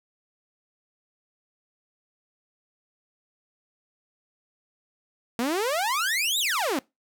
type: exponential two-way sweep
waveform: sawtooth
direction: up then down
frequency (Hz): 225 to 3951 to 243.3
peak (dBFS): -20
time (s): 5.39-6.79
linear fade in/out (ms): 0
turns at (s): 6.39
effects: noise-tail reverb RT60 0.2 s tail -22 dB re dry